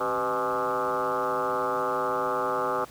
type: tone with frequency modulation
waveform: sine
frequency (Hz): 850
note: G#5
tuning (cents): +40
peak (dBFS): -24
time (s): 0-2.85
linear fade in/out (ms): 10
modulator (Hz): 116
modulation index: 4.2
effects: pink hiss -49 dBFS RMS until 2.9 s + high-pass 60 Hz 12 dB/octave